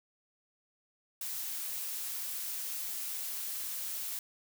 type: noise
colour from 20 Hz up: blue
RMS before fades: -38 dBFS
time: 1.21-4.19 s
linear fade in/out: 2 ms
effects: none